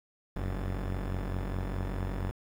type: tone pair together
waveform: sawtooth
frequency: 45.25 / 95 Hz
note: F#1 / F#2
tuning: -38 / +46 cents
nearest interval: octave + minor second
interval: 1284 cents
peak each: -29 / -32 dBFS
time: 0.36-2.31 s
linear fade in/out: 0 ms
effects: low-pass 2000 Hz 12 dB/octave + 9-bit